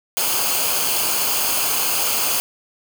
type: noise with comb filter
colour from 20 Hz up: white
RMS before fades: -20 dBFS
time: 0.17-2.4 s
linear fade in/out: 0 ms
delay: 0.53 ms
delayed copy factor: -0.6
effects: none